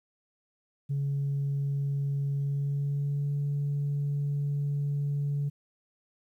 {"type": "tone with pitch glide", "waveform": "sine", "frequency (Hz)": [140.2, 143.23], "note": ["C#3", "D3"], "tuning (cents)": [20, -43], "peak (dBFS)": -25, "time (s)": [0.89, 5.5], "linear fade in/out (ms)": 20, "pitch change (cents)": 37, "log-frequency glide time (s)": [2.34, 3.33], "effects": ["tanh soft clip ceiling -24 dBFS", "11-bit"]}